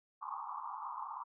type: band-pass noise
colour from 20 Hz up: white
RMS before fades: -43 dBFS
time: 0.21-1.24 s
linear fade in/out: 20 ms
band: 830 to 1200 Hz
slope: 96 dB/octave
effects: none